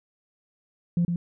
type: tone with echo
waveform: sine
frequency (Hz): 172.5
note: F3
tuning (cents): -21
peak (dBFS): -18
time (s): 0.97-1.05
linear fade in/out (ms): 2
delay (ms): 110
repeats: 1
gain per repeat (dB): -5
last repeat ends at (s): 1.16
effects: tanh soft clip ceiling -16 dBFS